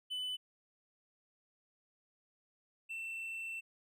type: tone pair in turn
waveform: triangle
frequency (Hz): 3003 / 2683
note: F#7 / E7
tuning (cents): +25 / +30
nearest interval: major second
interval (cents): 195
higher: first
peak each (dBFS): -35 / -38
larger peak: first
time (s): 0.1-0.37 / 2.89-3.61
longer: second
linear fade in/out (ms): 20
effects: none